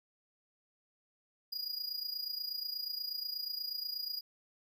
square tone with amplitude modulation, 4881 Hz, D#8, 34 cents flat, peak -34 dBFS, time 1.52-4.21 s, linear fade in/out 10 ms, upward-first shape sine, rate 28.3 Hz, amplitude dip 75%, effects none

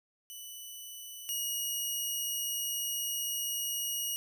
10% pulse tone pair in turn, 2979 / 2891 Hz, F#7 / F#7, +11 / -41 cents, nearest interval minor second, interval 52 cents, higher first, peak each -35 / -24 dBFS, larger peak second, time 0.3-1.29 / 1.29-4.16 s, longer second, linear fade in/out 0 ms, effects none

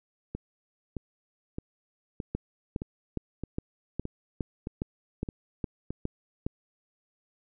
two click trains, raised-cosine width 3 ms, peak -21 / -17 dBFS, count 10 / 11, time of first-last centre 0.35-5.906 / 2.35-6.465 s, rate 1.62 / 2.43 Hz, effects none

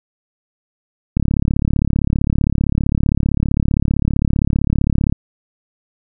click train, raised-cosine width 5 ms, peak -3 dBFS, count 141, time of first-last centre 1.17-5.125 s, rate 35.4 Hz, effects none

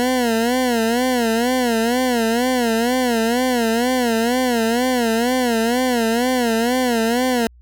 20% pulse tone with vibrato, 240 Hz, B3, 49 cents flat, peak -11 dBFS, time 0-7.47 s, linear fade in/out 0 ms, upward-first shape sine, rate 2.1 Hz, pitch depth 120 cents each way, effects added 60 Hz sine -44 dBFS peak until 7.61 s

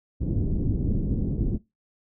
pink low-pass noise, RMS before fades -25 dBFS, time 0.2-1.58 s, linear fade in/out 20 ms, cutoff 320 Hz, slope 24 dB/octave, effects noise-tail reverb RT60 0.2 s tail -20 dB re dry

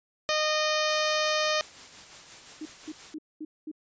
harmonic tone, 614 Hz, D#5, 23 cents flat, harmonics 1 / 2 / 3 / 4 / 5 / 6 / 7 / 8 / 9 / 10, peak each -28 / -31 / -33 / -34 / -35 / -36 / -36 / -37 / -38 / -38 dBFS, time 0.29-1.61 s, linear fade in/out 0 ms
white noise with tremolo, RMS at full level -45 dBFS, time 0.89-3.14 s, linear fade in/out 0 ms, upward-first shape sine, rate 5.7 Hz, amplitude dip 40%
sine tone bursts, 309.2 Hz, D#4, 11 cents flat, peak -34 dBFS, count 5, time 2.61-3.715 s, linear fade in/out 5 ms, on 45 ms, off 220 ms
effects resampled to 16000 Hz

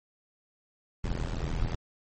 brown noise with amplitude modulation, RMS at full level -26 dBFS, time 1.04-1.75 s, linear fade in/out 5 ms, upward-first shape sine, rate 82.6 Hz, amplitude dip 95%, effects MP3 32 kbps

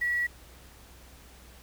sine tone with quantisation, 1934 Hz, B6, 37 cents flat, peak -25 dBFS, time 0.01-0.27 s, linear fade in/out 10 ms, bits 8, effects added 62 Hz sine -52 dBFS peak until 1.62 s + pink hiss -54 dBFS RMS until 1.62 s

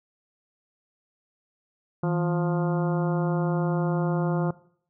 harmonic tone with a mistuned harmonic, 175.8 Hz, F3, 12 cents sharp, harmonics 1 / 2 / 3 / 4 / 5 / 6 / 7 / 8, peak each -24 / -30 / -34 / -36 / -38 / -40 / -41 / -42 dBFS, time 2.03-4.51 s, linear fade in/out 5 ms, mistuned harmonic 1, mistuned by -130 cents, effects noise-tail reverb RT60 0.6 s tail -19 dB re dry

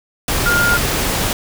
sine tone in noise, 1413 Hz, F6, 20 cents sharp, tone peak -13 dBFS, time 0.46-0.77 s, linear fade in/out 2 ms, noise pink, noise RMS -18 dBFS, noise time 0.28-1.33 s, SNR +2 dB, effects none

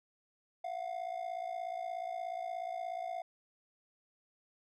triangle ring-modulated tone, 707 Hz, F5, 21 cents sharp, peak -32 dBFS, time 0.64-3.22 s, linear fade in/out 5 ms, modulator 28.4 Hz, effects none

